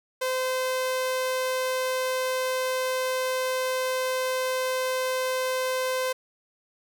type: tone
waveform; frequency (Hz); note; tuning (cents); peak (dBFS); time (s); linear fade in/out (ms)
sawtooth; 515; C5; -28; -21; 0.21-6.13; 10
effects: none